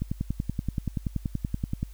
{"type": "click train", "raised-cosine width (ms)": 5, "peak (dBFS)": -15, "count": 20, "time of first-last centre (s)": [0.02, 1.83], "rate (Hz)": 10.5, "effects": ["added 50 Hz sine -41 dBFS peak until 1.93 s", "white hiss -59 dBFS RMS until 1.93 s"]}